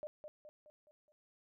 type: tone with echo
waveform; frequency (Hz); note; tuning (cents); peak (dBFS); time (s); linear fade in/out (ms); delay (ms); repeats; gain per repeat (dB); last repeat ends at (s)
sine; 603; D5; +46; -40; 0.03-0.07; 0; 210; 5; -6; 1.12
effects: none